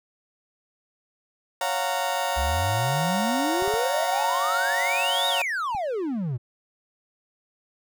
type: chord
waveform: 35% pulse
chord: Gb major seventh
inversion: second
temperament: just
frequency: 555 / 693.7 / 740 / 925 Hz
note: Db5 / F5 / Gb5 / Bb5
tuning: +2 / -12 / 0 / -14 cents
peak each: -29 / -28 / -29 / -27 dBFS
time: 1.61-5.42 s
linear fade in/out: 2 ms
type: exponential two-way sweep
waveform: triangle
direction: up then down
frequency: 63.1 to 3829 to 112.8 Hz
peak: -23 dBFS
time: 2.36-6.38 s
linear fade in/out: 20 ms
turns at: 5.28 s
type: clicks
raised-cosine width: 5 ms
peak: -28 dBFS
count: 4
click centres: 3.623 / 3.678 / 3.739 / 5.749 s
effects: none